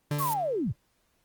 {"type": "tone with exponential decay", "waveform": "40% pulse", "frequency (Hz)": 146.7, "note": "D3", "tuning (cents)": -2, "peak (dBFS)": -24, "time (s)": [0.11, 0.76], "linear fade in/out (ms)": 2, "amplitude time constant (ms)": 140}
{"type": "noise", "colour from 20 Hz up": "blue", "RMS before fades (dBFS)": -34, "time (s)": [0.18, 0.34], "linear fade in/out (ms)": 10}
{"type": "linear sweep", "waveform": "sine", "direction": "down", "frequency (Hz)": [1156, 77.78], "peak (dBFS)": -26, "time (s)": [0.19, 0.73], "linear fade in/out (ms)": 20}
{"effects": ["pink hiss -71 dBFS RMS until 1.24 s", "Opus 24 kbps"]}